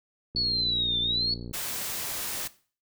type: click train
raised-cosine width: 3 ms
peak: -26 dBFS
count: 70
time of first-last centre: 0.35-1.512 s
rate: 59.4 Hz
type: linear two-way sweep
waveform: sine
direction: down then up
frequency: 4444 to 3520 to 4444 Hz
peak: -24 dBFS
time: 0.36-1.34 s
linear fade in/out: 2 ms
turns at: 1 s
type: noise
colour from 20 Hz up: white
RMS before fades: -33 dBFS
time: 1.53-2.48 s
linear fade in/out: 10 ms
effects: noise-tail reverb RT60 0.4 s tail -17 dB re dry